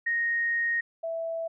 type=tone pair in turn; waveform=sine; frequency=1864.7 / 659.3 Hz; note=A#6 / E5; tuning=0 / 0 cents; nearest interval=octave + tritone; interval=1800 cents; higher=first; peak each=-24 / -29 dBFS; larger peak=first; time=0.06-0.81 / 1.03-1.48 s; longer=first; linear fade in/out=10 ms; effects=none